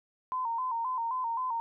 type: tone with vibrato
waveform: sine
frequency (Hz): 970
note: B5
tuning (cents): -31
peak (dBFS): -29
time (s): 0.32-1.6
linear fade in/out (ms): 0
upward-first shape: square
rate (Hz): 3.8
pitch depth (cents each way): 88
effects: none